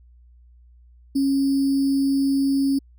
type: tone with sample-and-hold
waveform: sine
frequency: 274.3 Hz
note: C#4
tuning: 18 cents flat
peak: -17 dBFS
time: 1.15-2.79 s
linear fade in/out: 10 ms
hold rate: 4900 Hz
effects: added 60 Hz sine -48 dBFS peak until 2.98 s